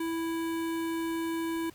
square tone with notch filter, 329.6 Hz, E4, in tune, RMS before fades -32 dBFS, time 0-1.7 s, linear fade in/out 5 ms, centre 5300 Hz, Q 1.4, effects added 107 Hz sine -61 dBFS peak until 1.74 s + pink hiss -57 dBFS RMS until 1.74 s

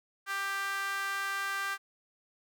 sawtooth tone with high-pass filter, 394 Hz, G4, 9 cents sharp, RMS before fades -34 dBFS, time 0.26-1.78 s, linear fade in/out 50 ms, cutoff 1400 Hz, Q 4.5, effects none

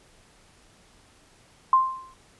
sine tone with exponential decay, 1048 Hz, C6, 2 cents sharp, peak -12 dBFS, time 1.73-2.14 s, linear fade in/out 2 ms, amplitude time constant 89 ms, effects pink hiss -57 dBFS RMS until 2.39 s + resampled to 24000 Hz

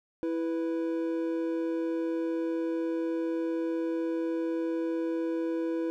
triangle tone pair together, 329.6 / 493.8 Hz, E4 / B4, 0 / 0 cents, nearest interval perfect fifth, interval 700 cents, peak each -27 / -32 dBFS, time 0.23-5.9 s, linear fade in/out 0 ms, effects none

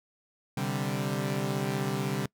sawtooth chord, C suspended second, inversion none, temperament equal, 130.81 / 146.83 / 196 Hz, C3 / D3 / G3, 0 / 0 / 0 cents, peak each -29 dBFS, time 0.57-2.26 s, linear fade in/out 5 ms, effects noise-tail reverb RT60 0.1 s tail -24 dB re dry

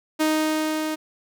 sawtooth tone with level ramp, 311.1 Hz, D#4, in tune, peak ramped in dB -14 to -21 dBFS, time 0.19-0.96 s, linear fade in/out 20 ms, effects none

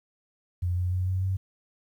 sine tone with pitch steps, 88.7 / 90.2 / 91.72 / 93.27 / 94.85 Hz, F2 / F#2 / F#2 / F#2 / F#2, +27 / -44 / -15 / +14 / +43 cents, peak -24 dBFS, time 0.62-1.37 s, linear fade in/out 10 ms, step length 150 ms, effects 10-bit

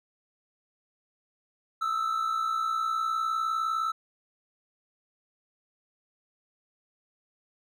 triangle tone pair together, 1263.2 / 1323 Hz, D#6 / E6, +26 / +6 cents, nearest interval minor second, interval 80 cents, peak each -32 / -25 dBFS, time 1.81-3.92 s, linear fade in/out 10 ms, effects none

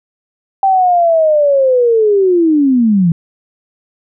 sine linear sweep, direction down, 784 to 160 Hz, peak -7 dBFS, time 0.63-3.12 s, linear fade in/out 2 ms, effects none

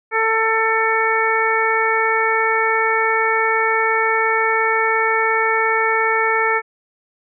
harmonic tone, 445.7 Hz, A4, 22 cents sharp, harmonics 1 / 2 / 3 / 4 / 5, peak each -21 / -21 / -21 / -21 / -21 dBFS, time 0.11-6.62 s, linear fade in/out 50 ms, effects none

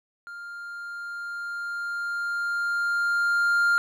triangle tone with level ramp, 1400 Hz, F6, 4 cents sharp, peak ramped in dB -35 to -16 dBFS, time 0.27-3.78 s, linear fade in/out 0 ms, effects none

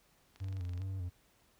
click train, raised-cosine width 0.2 ms, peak -38 dBFS, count 12, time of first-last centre 0.36-0.818 s, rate 24 Hz
triangle tone with vibrato, 92.3 Hz, F#2, 4 cents flat, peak -34 dBFS, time 0.4-1.1 s, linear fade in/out 20 ms, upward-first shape square, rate 2.5 Hz, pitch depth 63 cents each way
effects pink hiss -69 dBFS RMS until 1.59 s

